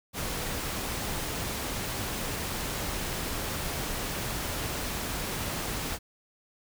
pink noise, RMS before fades -33 dBFS, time 0.13-5.99 s, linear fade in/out 50 ms, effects none

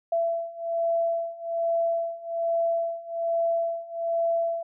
sine beating tone pair, 670 / 671.2 Hz, E5 / E5, +28 / +31 cents, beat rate 1.2 Hz, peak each -28 / -26 dBFS, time 0.12-4.63 s, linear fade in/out 5 ms, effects none

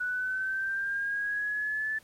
sine linear sweep, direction up, 1474 to 1752 Hz, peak -28 dBFS, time 0-1.99 s, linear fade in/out 10 ms, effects pink hiss -59 dBFS RMS until 2.03 s + MP3 64 kbps

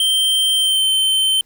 square tone with pitch glide, 3136 to 3095 Hz, G7 to G7, 0 to -23 cents, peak -14 dBFS, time 0-1.41 s, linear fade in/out 2 ms, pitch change -23 cents, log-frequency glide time 0.54-0.87 s, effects pink hiss -59 dBFS RMS until 1.45 s

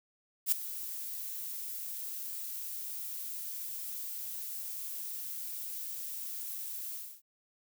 violet noise with ADSR envelope, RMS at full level -25 dBFS, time 0.46-7.22 s, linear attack 63 ms, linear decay 4 ms, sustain -15 dB, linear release 290 ms, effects none

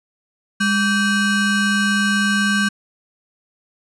square ring-modulated tone, 678 Hz, E5, 49 cents sharp, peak -13 dBFS, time 0.6-2.69 s, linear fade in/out 10 ms, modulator 882 Hz, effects resampled to 24000 Hz

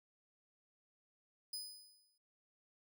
sawtooth tone with exponential decay, 5000 Hz, D#8, 8 cents sharp, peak -37 dBFS, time 1.53-2.18 s, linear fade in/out 5 ms, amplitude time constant 140 ms, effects none

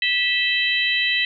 harmonic tone with a mistuned harmonic, 655 Hz, E5, 11 cents flat, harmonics 3 / 4 / 5 / 6, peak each -22 / -23 / -24 / -25 dBFS, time 0.02-1.25 s, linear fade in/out 2 ms, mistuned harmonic 5, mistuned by -82 cents, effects none

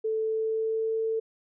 sine tone with pitch glide, 440 to 445.9 Hz, A4 to A4, 0 to +23 cents, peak -25 dBFS, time 0.04-1.2 s, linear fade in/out 10 ms, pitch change +23 cents, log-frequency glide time 0.19-1 s, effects none

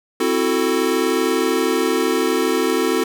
square chord, F# half-diminished seventh, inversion second, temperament equal with one note detuned, 261.6 / 329.6 / 370 / 442.8 Hz, C4 / E4 / F#4 / A4, 0 / 0 / 0 / +11 cents, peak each -24 / -23 / -22 / -22 dBFS, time 0.2-3.04 s, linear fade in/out 5 ms, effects none

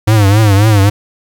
square tone with vibrato, 103.83 Hz, G#2, in tune, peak -6 dBFS, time 0.07-0.9 s, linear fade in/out 10 ms, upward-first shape triangle, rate 3.7 Hz, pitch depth 140 cents each way, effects 8-bit

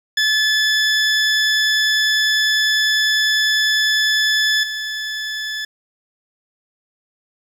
20% pulse tone with level steps, 1730 Hz, A6, 30 cents flat, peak -9 / -18 dBFS, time 0.17-5.65 s, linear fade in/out 5 ms, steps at 4.63 s, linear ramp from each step 5 ms, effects low-pass 8000 Hz 12 dB/octave + 7-bit

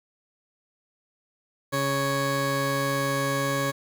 20% pulse tone pair together, 138.59 / 554.4 Hz, C#3 / C#5, 0 / 0 cents, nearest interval 2 octaves, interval 2400 cents, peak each -23 / -21 dBFS, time 1.72-3.72 s, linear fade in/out 20 ms, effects 8-bit

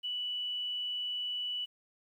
sine tone, 2960 Hz, F#7, in tune, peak -33 dBFS, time 0.03-1.66 s, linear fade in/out 20 ms, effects 11-bit

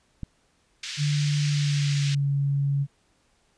click, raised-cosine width 5 ms, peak -20 dBFS, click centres 0.233 s
white band-pass noise, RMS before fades -35 dBFS, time 0.83-2.15 s, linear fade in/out 5 ms, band 1800 to 5800 Hz, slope 24 dB/octave
sine tone with pitch glide, 146.6 to 140.38 Hz, D3 to C#3, -3 to +22 cents, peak -21 dBFS, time 0.97-2.87 s, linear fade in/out 50 ms, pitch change -75 cents, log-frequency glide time 1.45-2.27 s
effects pink hiss -66 dBFS RMS until 3.57 s + resampled to 22050 Hz

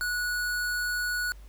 square tone, 1466 Hz, F#6, 16 cents flat, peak -28 dBFS, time 0.01-1.32 s, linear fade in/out 0 ms, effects added 50 Hz sine -44 dBFS peak until 1.48 s + pink hiss -60 dBFS RMS until 1.48 s

